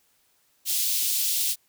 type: high-pass noise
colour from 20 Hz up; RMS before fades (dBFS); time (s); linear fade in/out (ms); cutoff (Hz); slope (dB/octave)
white; -25; 0.65-1.56; 50; 3000; 24
effects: white hiss -66 dBFS RMS until 1.68 s